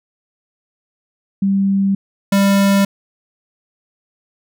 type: tone pair in turn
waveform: sine / square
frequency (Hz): 196 / 197.93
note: G3 / G3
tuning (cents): 0 / +17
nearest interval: unison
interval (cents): 17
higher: second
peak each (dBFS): -12 / -11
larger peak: second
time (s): 1.42-1.95 / 2.32-2.85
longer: neither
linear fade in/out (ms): 5
effects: none